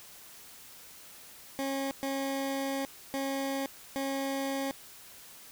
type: tone bursts at uneven times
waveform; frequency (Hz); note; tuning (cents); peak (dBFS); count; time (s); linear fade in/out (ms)
20% pulse; 272.4; C#4; -30; -26; 4; 1.59-1.91 / 2.03-2.85 / 3.14-3.66 / 3.96-4.71; 0
effects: white hiss -51 dBFS RMS until 5.51 s